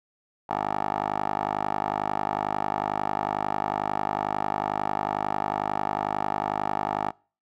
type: tone with band-pass filter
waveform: 10% pulse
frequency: 51.1 Hz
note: G#1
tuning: 27 cents flat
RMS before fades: -28 dBFS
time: 0.49-7.11 s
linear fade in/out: 10 ms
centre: 890 Hz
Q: 3.4
effects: noise-tail reverb RT60 0.4 s tail -26 dB re dry